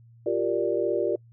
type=chord; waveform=sine; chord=G minor seventh; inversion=third; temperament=equal; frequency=349.2 / 392 / 466.2 / 587.3 Hz; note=F4 / G4 / Bb4 / D5; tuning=0 / 0 / 0 / 0 cents; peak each=-28 dBFS; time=0.26-1.16 s; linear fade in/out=5 ms; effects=noise-tail reverb RT60 0.1 s tail -26 dB re dry + added 116 Hz sine -50 dBFS peak until 1.32 s